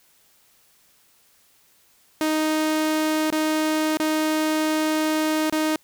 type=tone with dropouts; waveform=sawtooth; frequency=311.1 Hz; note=D#4; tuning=in tune; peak=-16 dBFS; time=2.21-5.76 s; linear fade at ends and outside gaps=1 ms; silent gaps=3.303-3.324 / 3.971-3.999 / 5.498-5.525 s; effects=white hiss -59 dBFS RMS until 5.83 s